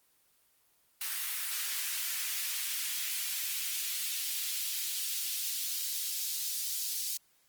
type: noise with high-pass filter sweep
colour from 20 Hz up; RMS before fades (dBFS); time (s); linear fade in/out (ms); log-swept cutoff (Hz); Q
white; -35; 1.01-7.17; 2; 1600 to 4600; 1.1
effects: white hiss -69 dBFS RMS until 7.48 s + Opus 24 kbps